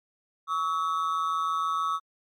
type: ring-modulated tone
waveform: triangle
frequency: 1210 Hz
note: D#6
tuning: 49 cents flat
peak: -20 dBFS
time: 0.47-2 s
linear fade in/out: 50 ms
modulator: 83.2 Hz
effects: MP3 64 kbps